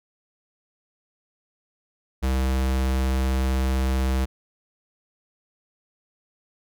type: tone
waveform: square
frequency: 65.41 Hz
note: C2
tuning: in tune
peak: -21 dBFS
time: 2.22-4.26 s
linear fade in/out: 20 ms
effects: none